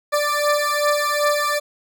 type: beating tone pair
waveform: 20% pulse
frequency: 587.3 / 589.9 Hz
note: D5 / D5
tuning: 0 / +8 cents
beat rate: 2.6 Hz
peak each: -15 / -16 dBFS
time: 0.12-1.6 s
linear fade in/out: 20 ms
effects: none